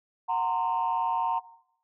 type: tone cluster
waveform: sine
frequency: 739 / 922 / 1042 Hz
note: F#5 / A#5 / C6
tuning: -2 / -19 / -7 cents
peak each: -30 / -26 / -32 dBFS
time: 0.28-1.4 s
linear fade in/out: 20 ms
effects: noise-tail reverb RT60 0.7 s tail -17 dB re dry + tanh soft clip ceiling -18 dBFS